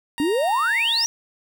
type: tone with pitch glide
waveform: 15% pulse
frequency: 932.3 to 920.5 Hz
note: A#5 to A#5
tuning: 0 to -22 cents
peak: -22 dBFS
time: 0.18-1.05 s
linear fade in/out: 0 ms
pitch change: -22 cents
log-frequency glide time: 0.32-0.59 s
type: exponential sweep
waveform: sine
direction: up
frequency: 274.1 to 5900 Hz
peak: -18 dBFS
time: 0.2-1.06 s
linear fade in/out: 0 ms
effects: none